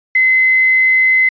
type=tone with quantisation; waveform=sine; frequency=2048 Hz; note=C7; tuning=38 cents flat; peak=-8 dBFS; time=0.15-1.29 s; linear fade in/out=5 ms; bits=6; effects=resampled to 11025 Hz

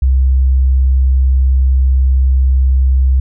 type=tone; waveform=sine; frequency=65.41 Hz; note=C2; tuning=in tune; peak=-7 dBFS; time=0.02-3.2 s; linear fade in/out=5 ms; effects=none

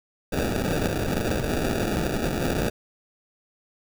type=noise with sample-and-hold; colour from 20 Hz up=white; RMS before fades=-25 dBFS; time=0.32-2.7 s; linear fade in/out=10 ms; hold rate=1050 Hz; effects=none

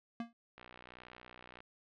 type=tone with exponential decay; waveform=square; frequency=233.1 Hz; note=A#3; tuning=in tune; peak=-35 dBFS; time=0.2-0.33 s; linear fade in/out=2 ms; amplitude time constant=28 ms
type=click train; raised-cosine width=0.3 ms; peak=-35 dBFS; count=64; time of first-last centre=0.58-1.604 s; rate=61.5 Hz
effects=low-pass 3000 Hz 12 dB/octave

